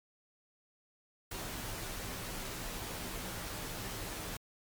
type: noise with comb filter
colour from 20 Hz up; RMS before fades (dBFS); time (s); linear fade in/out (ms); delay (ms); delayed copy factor
pink; -41; 1.31-4.37; 5; 14; -0.5
effects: MP3 96 kbps